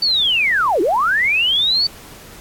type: linear two-way sweep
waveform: sine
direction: down then up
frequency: 4600 to 313 to 4600 Hz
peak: -13 dBFS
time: 0.02-1.87 s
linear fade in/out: 5 ms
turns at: 0.81 s
effects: pink hiss -40 dBFS RMS until 2.4 s + AAC 64 kbps